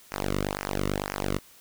sawtooth tone with flanger, 49 Hz, G1, in tune, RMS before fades -30 dBFS, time 0.11-1.39 s, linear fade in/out 20 ms, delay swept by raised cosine 0.25 to 1.25 ms, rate 2 Hz, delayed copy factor -1, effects white hiss -54 dBFS RMS until 1.6 s

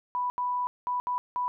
sine tone bursts at uneven times, 987.8 Hz, B5, in tune, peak -26 dBFS, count 5, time 0.15-0.3 / 0.38-0.67 / 0.87-1 / 1.07-1.18 / 1.36-1.48 s, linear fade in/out 0 ms, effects none

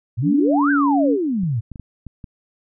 sine exponential two-way sweep, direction up then down, 103.83 to 1616 to 103.83 Hz, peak -18 dBFS, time 0.17-1.61 s, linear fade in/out 20 ms, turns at 0.71 s
sine tone with pitch glide, 288.9 to 282.3 Hz, D4 to C#4, -28 to +32 cents, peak -15 dBFS, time 0.22-1.18 s, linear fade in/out 50 ms, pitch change -40 cents, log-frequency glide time 0.53-0.94 s
clicks, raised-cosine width 5 ms, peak -22 dBFS, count 6, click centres 1.435 / 1.717 / 1.758 / 1.797 / 2.067 / 2.242 s
effects none

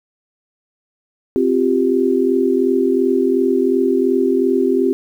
sine chord, C suspended fourth, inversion none, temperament equal, 261.6 / 349.2 / 392 Hz, C4 / F4 / G4, 0 / 0 / 0 cents, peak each -17 / -18 / -16 dBFS, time 1.36-4.93 s, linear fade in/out 0 ms, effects 8-bit

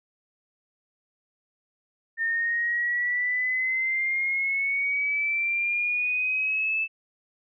sine exponential sweep, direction up, 1814 to 2637 Hz, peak -23 dBFS, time 2.17-6.88 s, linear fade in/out 50 ms, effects none

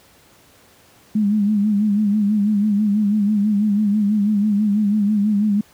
sine tone with vibrato, 207.7 Hz, G#3, in tune, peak -14 dBFS, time 1.15-5.61 s, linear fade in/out 5 ms, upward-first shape sine, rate 6.1 Hz, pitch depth 68 cents each way, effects pink hiss -51 dBFS RMS until 5.73 s + high-pass 80 Hz 12 dB/octave

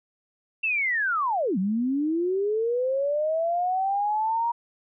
sine linear two-way sweep, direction down then up, 2712 to 180 to 949 Hz, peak -22 dBFS, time 0.63-4.52 s, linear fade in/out 10 ms, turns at 1.58 s, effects none

